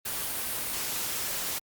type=noise; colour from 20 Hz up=white; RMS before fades=-32 dBFS; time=0.05-1.59 s; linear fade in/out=10 ms; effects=Opus 32 kbps